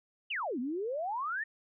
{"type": "exponential two-way sweep", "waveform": "sine", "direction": "down then up", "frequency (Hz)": [3136, 233.1, 1870], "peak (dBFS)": -32, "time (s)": [0.3, 1.44], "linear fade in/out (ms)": 10, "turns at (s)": 0.59, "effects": []}